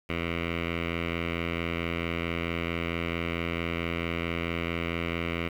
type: tone with low-pass filter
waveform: 10% pulse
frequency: 84.5 Hz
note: E2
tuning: 43 cents sharp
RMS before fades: -31 dBFS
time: 0.09-5.49 s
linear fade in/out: 10 ms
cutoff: 2500 Hz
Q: 5.9
effects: 9-bit